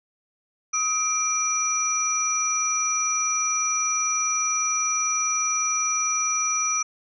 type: tone cluster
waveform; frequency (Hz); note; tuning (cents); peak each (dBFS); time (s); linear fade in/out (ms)
sine; 1269 / 2365 / 5860; D#6 / D7 / F#8; +34 / +12 / -18; -27 / -30 / -23; 0.73-6.83; 10
effects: none